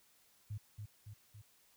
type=tone with echo; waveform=sine; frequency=104.7 Hz; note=G#2; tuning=15 cents sharp; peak=-39 dBFS; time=0.5-0.58 s; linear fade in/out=10 ms; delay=280 ms; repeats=3; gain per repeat=-4 dB; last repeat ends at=1.42 s; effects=white hiss -69 dBFS RMS until 1.76 s